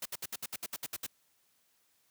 white noise bursts, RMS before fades -38 dBFS, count 11, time 0.02-1.066 s, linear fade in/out 5 ms, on 36 ms, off 65 ms, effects white hiss -72 dBFS RMS until 2.1 s + high-pass 60 Hz 12 dB/octave

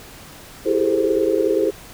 sine tone cluster, 330.3 / 392 / 409.3 / 439.7 / 520 Hz, E4 / G4 / G#4 / A4 / C5, +4 / 0 / -25 / -1 / -11 cents, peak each -22 dBFS, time 0.65-1.71 s, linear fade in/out 20 ms, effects pink hiss -41 dBFS RMS until 1.93 s

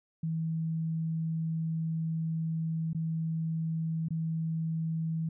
sine tone with dropouts, 161.8 Hz, E3, 32 cents flat, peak -29 dBFS, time 0.23-5.29 s, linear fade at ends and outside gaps 5 ms, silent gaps 2.932-2.947 / 4.085-4.105 s, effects none

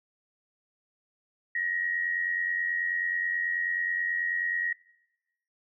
sine tone with amplitude modulation, 1894 Hz, A#6, 27 cents sharp, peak -24 dBFS, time 1.55-4.73 s, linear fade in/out 5 ms, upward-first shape sine, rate 89.3 Hz, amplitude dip 60%, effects noise-tail reverb RT60 1.0 s tail -22 dB re dry

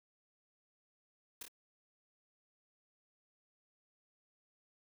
white noise with echo, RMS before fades -44 dBFS, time 1.41-1.43 s, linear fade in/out 5 ms, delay 26 ms, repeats 2, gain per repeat -4 dB, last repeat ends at 1.482 s, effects none

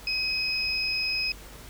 sine tone pair together, 2530 / 5075 Hz, D#7 / D#8, +28 / +33 cents, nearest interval octave, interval 1205 cents, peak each -28 dBFS, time 0.07-1.32 s, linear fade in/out 2 ms, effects added 50 Hz sine -46 dBFS peak until 1.69 s + pink hiss -47 dBFS RMS until 1.69 s

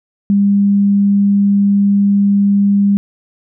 sine tone, 200.7 Hz, G3, 41 cents sharp, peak -8 dBFS, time 0.3-2.97 s, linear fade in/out 0 ms, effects none

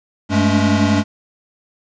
square tone cluster, 97.1 / 207.7 / 218.8 / 284 Hz, G2 / G#3 / A3 / C#4, -16 / 0 / -9 / +42 cents, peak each -19 dBFS, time 0.29-1.04 s, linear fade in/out 50 ms, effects resampled to 16000 Hz + 8-bit

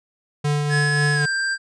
square tone with tremolo, 146.83 Hz, D3, in tune, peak -18 dBFS, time 0.44-1.26 s, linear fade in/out 10 ms, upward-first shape triangle, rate 3.7 Hz, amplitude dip 35%
square tone with pitch glide, 1695 to 1581.5 Hz, G#6 to G6, +35 to +15 cents, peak -21 dBFS, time 0.69-1.58 s, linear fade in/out 50 ms, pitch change -120 cents, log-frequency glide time 1.13-1.26 s
effects resampled to 22050 Hz

